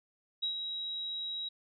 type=tone with ADSR envelope; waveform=sine; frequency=3844 Hz; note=B7; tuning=48 cents flat; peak=-29 dBFS; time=0.42-1.49 s; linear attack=15 ms; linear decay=100 ms; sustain=-6 dB; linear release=10 ms; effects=none